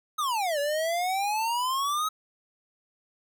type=exponential two-way sweep; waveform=square; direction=down then up; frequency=1285 to 565 to 1285 Hz; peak=-26 dBFS; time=0.18-2.09 s; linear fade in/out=10 ms; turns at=0.59 s; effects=none